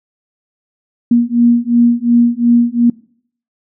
sine beating tone pair, 236.2 / 239 Hz, A#3 / A#3, +23 / +43 cents, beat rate 2.8 Hz, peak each -11 dBFS, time 1.11-2.9 s, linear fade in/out 5 ms, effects noise-tail reverb RT60 0.6 s tail -23 dB re dry

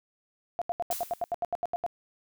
sine tone bursts, 696 Hz, F5, 6 cents flat, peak -26 dBFS, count 13, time 0.59-1.864 s, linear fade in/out 0 ms, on 26 ms, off 78 ms
blue noise with exponential decay, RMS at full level -32 dBFS, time 0.91-1.34 s, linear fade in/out 0 ms, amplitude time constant 92 ms
effects none

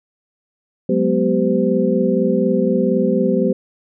sine tone cluster, 185.1 / 209.2 / 246.7 / 387.7 / 511 Hz, F#3 / G#3 / B3 / G4 / C5, +1 / +13 / -2 / -19 / -41 cents, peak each -20 dBFS, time 0.89-3.53 s, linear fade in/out 5 ms, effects none

